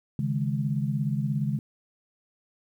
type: chord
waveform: sine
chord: C# suspended second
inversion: none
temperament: equal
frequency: 138.59 / 155.56 / 207.7 Hz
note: C#3 / D#3 / G#3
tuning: 0 / 0 / 0 cents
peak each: -27 / -30 / -30 dBFS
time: 0.19-1.59 s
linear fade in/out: 2 ms
effects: 10-bit